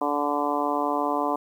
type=harmonic tone; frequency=145.6 Hz; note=D3; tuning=15 cents flat; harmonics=2 / 3 / 4 / 5 / 6 / 7 / 8; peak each=-29 / -32 / -31 / -29 / -31 / -28 / -34 dBFS; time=0.01-1.36 s; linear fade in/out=5 ms; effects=9-bit